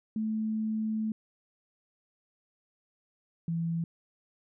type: tone pair in turn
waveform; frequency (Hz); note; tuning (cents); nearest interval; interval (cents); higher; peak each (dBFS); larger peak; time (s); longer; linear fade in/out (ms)
sine; 218.2 / 166.51; A3 / E3; -14 / +18; perfect fourth; 468; first; -28; neither; 0.16-1.12 / 3.48-3.84; first; 2
effects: none